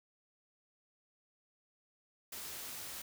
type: noise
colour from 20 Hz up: white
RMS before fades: -45 dBFS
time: 2.32-3.02 s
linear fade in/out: 5 ms
effects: none